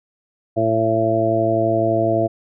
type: harmonic tone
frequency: 111.8 Hz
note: A2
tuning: 28 cents sharp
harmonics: 1 / 2 / 3 / 4 / 5 / 6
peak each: -24 / -28 / -21 / -27 / -24 / -18 dBFS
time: 0.56-2.28 s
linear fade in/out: 20 ms
effects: none